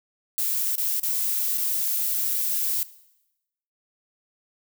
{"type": "noise with dropouts", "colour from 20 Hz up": "violet", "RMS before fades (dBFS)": -25, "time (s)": [0.38, 2.83], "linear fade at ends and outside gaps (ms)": 0, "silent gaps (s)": [[0.755, 0.781], [0.997, 1.032], [1.575, 1.58]], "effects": ["noise-tail reverb RT60 0.9 s tail -18 dB re dry"]}